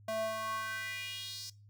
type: tone with high-pass filter sweep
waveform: square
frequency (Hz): 220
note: A3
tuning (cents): 0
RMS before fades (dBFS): -38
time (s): 0.08-1.5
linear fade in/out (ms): 5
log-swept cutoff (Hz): 520 to 5300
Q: 3.7
effects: noise-tail reverb RT60 0.3 s tail -21 dB re dry + added 103 Hz sine -55 dBFS peak until 1.69 s